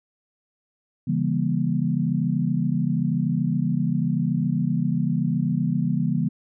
sine chord, C# diminished seventh, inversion none, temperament just, 138.59 / 166.31 / 199.57 / 239.5 Hz, C#3 / E3 / G3 / Bb3, 0 / +16 / +31 / +47 cents, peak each -26 / -24 / -27 / -26 dBFS, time 1.07-6.29 s, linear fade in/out 10 ms, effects none

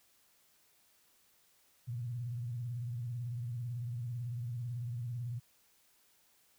sine tone with vibrato, 120 Hz, B2, 49 cents flat, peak -36 dBFS, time 1.87-5.4 s, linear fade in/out 20 ms, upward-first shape triangle, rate 18 Hz, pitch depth 120 cents each way, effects white hiss -69 dBFS RMS until 6.58 s

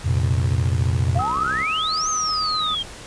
sine chord, F suspended fourth, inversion none, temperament equal, 87.31 / 116.54 / 130.81 Hz, F2 / Bb2 / C3, 0 / 0 / 0 cents, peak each -20 / -22 / -23 dBFS, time 0.04-1.22 s, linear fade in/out 20 ms
10% pulse tone with vibrato, 65.41 Hz, C2, in tune, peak -23 dBFS, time 0.05-1.66 s, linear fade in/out 50 ms, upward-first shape square, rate 11 Hz, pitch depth 160 cents each way
sine exponential two-way sweep, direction up then down, 659.3 to 6490 to 3140 Hz, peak -22 dBFS, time 1.15-2.83 s, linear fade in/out 10 ms, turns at 2.09 s
sine tone with pitch glide, 1277 to 1251.4 Hz, D#6 to D#6, +45 to +10 cents, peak -23 dBFS, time 1.19-2.75 s, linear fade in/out 5 ms, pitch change -35 cents, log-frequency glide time 1.56-2.53 s
effects pink hiss -38 dBFS RMS until 3.06 s + resampled to 22050 Hz

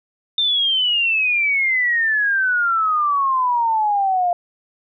sine exponential sweep, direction down, 3622 to 694 Hz, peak -15 dBFS, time 0.38-4.33 s, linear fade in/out 2 ms, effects none

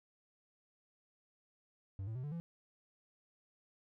triangle tone with pitch steps, 96.8 / 111.19 / 127.73 / 146.72 / 168.54 Hz, G2 / A2 / C3 / D3 / E3, -21 / +19 / -41 / -1 / +39 cents, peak -37 dBFS, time 1.99-2.4 s, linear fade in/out 0 ms, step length 82 ms, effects none

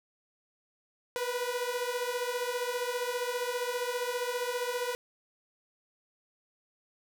sawtooth beating tone pair, 483 / 498 Hz, B4 / B4, -39 / +14 cents, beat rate 15 Hz, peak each -30 / -30 dBFS, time 1.16-4.95 s, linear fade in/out 0 ms, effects none

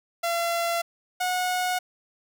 sawtooth tone pair in turn, 681 / 729.5 Hz, F5 / F#5, -44 / -25 cents, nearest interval minor second, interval 119 cents, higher second, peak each -20 dBFS, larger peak neither, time 0.23-0.82 / 1.2-1.79 s, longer neither, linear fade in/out 10 ms, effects none

